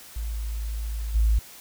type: tone with level steps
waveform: sine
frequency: 54.7 Hz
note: A1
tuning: 9 cents flat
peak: -27 / -17 dBFS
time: 0.16-1.39 s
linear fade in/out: 5 ms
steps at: 1.14 s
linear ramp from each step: 20 ms
effects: white hiss -46 dBFS RMS until 1.6 s